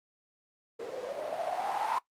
violet noise with low-pass filter sweep, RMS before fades -34 dBFS, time 0.79-1.99 s, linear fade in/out 10 ms, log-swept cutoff 450 to 960 Hz, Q 9.3, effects noise-tail reverb RT60 0.1 s tail -18 dB re dry + Opus 48 kbps

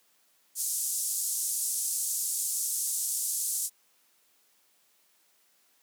pink band-pass noise, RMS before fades -31 dBFS, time 0.55-3.7 s, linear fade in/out 50 ms, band 7000 to 12000 Hz, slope 24 dB/octave, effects white hiss -67 dBFS RMS until 5.82 s + high-pass 200 Hz 12 dB/octave

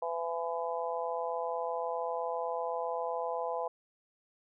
harmonic tone, 167.8 Hz, E3, 31 cents sharp, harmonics 3 / 4 / 5 / 6, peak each -36 / -37 / -38 / -39 dBFS, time 0.02-3.68 s, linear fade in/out 5 ms, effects none

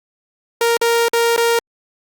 sawtooth tone with dropouts, 466.2 Hz, A#4, in tune, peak -9 dBFS, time 0.61-1.59 s, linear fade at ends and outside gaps 2 ms, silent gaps 0.77-0.814 / 1.084-1.133 / 1.364-1.377 s, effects Opus 48 kbps

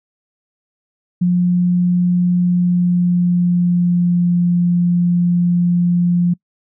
sine tone with pitch glide, 177.7 to 175.05 Hz, F3 to F3, +30 to +4 cents, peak -11 dBFS, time 1.21-6.34 s, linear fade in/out 10 ms, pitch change -26 cents, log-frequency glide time 2.39-4.34 s, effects noise-tail reverb RT60 0.1 s tail -25 dB re dry

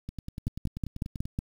two click trains, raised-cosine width 5 ms, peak -17 / -24 dBFS, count 6 / 13, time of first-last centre 0.47-1.389 / 0.09-1.255 s, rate 5.44 / 10.3 Hz, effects 8-bit

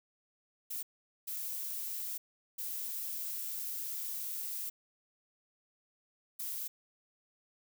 violet noise bursts at uneven times, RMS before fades -39 dBFS, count 4, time 0.7-0.83 / 1.27-2.18 / 2.58-4.7 / 6.39-6.68 s, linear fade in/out 10 ms, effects none

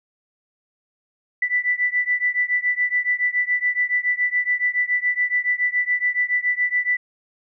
sine beating tone pair, 1975.5 / 1982.6 Hz, B6 / B6, 0 / +6 cents, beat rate 7.1 Hz, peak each -21 / -22 dBFS, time 1.42-6.97 s, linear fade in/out 5 ms, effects none

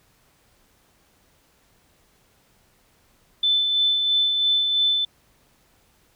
sine tone with tremolo, 3520 Hz, A7, in tune, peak -16 dBFS, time 3.43-5.05 s, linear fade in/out 5 ms, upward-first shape sine, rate 3 Hz, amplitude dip 35%, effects pink hiss -61 dBFS RMS until 6.15 s

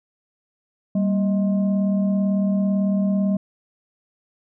sine tone with frequency modulation, 196 Hz, G3, in tune, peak -17 dBFS, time 0.95-3.37 s, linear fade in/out 5 ms, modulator 430 Hz, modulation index 0.47, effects none

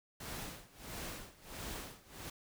pink noise with tremolo, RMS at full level -43 dBFS, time 0.2-2.3 s, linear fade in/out 5 ms, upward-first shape sine, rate 1.5 Hz, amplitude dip 90%, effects none

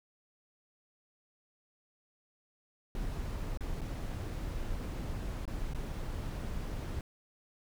brown noise with dropouts, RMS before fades -37 dBFS, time 2.95-7.01 s, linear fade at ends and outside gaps 1 ms, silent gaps 3.574-3.607 / 3.809-3.815 / 5.454-5.477 / 5.735-5.747 s, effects none

